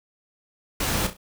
pink noise with echo, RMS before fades -25 dBFS, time 0.8-1.07 s, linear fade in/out 5 ms, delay 33 ms, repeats 3, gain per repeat -9 dB, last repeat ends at 1.169 s, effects none

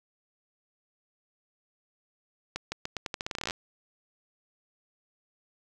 accelerating click train, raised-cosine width 0.2 ms, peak -15 dBFS, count 18, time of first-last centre 2.56-3.508 s, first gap 160 ms, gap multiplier 0.84, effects none

